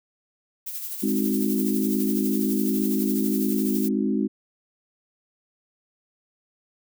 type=noise with tremolo; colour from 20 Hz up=violet; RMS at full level=-31 dBFS; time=0.66-3.89 s; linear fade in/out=10 ms; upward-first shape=sine; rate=12 Hz; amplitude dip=45%
type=chord; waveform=sine; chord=Ab dominant seventh; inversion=none; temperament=equal; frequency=207.7 / 261.6 / 311.1 / 370 Hz; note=Ab3 / C4 / Eb4 / Gb4; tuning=0 / 0 / 0 / 0 cents; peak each=-24 / -26 / -28 / -30 dBFS; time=1.02-4.28 s; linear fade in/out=20 ms
effects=none